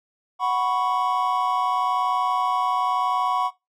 triangle chord, F# suspended fourth, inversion none, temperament equal, 740 / 987.8 / 1108.7 Hz, F#5 / B5 / C#6, 0 / 0 / 0 cents, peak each -23 / -23 / -22 dBFS, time 0.39-3.51 s, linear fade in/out 50 ms, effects noise-tail reverb RT60 0.2 s tail -19 dB re dry + AAC 64 kbps

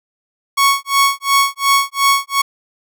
sawtooth tone with tremolo, 1108.7 Hz, C#6, in tune, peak -5 dBFS, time 0.57-2.42 s, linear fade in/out 10 ms, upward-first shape sine, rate 2.8 Hz, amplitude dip 100%, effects none

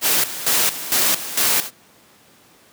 white noise with tremolo, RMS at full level -17 dBFS, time 0.01-1.71 s, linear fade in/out 50 ms, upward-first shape square, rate 2.2 Hz, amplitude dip 75%, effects pink hiss -51 dBFS RMS until 2.72 s + high-pass 150 Hz 12 dB/octave

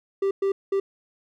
triangle tone bursts at uneven times, 392 Hz, G4, in tune, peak -18 dBFS, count 3, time 0.22-0.31 / 0.42-0.52 / 0.72-0.8 s, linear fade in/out 5 ms, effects none

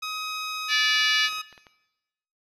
15% pulse tone, 1263 Hz, D#6, 26 cents sharp, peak -23 dBFS, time 0.02-1.42 s, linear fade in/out 10 ms
harmonic tone, 580 Hz, D5, 22 cents flat, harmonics 3 / 4 / 5 / 6 / 7 / 8 / 9 / 10, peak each -25 / -26 / -27 / -30 / -30 / -31 / -34 / -35 dBFS, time 0.68-1.3 s, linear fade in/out 50 ms
clicks, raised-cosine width 0.3 ms, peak -32 dBFS, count 8, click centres 0.964 / 1.016 / 1.283 / 1.327 / 1.384 / 1.527 / 1.578 / 1.668 s
effects noise-tail reverb RT60 1.0 s tail -18 dB re dry + low-pass 9000 Hz 12 dB/octave

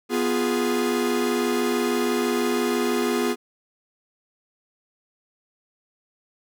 45% pulse chord, F diminished, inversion second, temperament equal, 246.9 / 349.2 / 415.3 Hz, Cb4 / F4 / Ab4, 0 / 0 / 0 cents, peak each -25 / -26 / -25 dBFS, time 0.09-3.36 s, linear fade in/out 50 ms, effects none

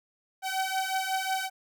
sawtooth beating tone pair, 760 / 765.5 Hz, F#5 / G5, +46 / -41 cents, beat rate 5.5 Hz, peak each -27 dBFS, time 0.42-1.5 s, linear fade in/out 50 ms, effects none

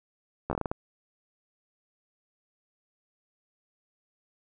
slowing click train, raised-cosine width 1 ms, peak -15 dBFS, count 8, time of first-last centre 0.5-0.715 s, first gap 13 ms, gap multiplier 1.28, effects none

